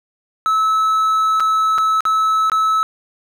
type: tone with dropouts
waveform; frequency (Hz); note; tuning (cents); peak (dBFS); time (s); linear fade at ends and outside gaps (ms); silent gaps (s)
triangle; 1300; E6; -24; -11; 0.46-2.83; 0; 1.399-1.404 / 1.78-1.784 / 2.006-2.053 / 2.498-2.518
effects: none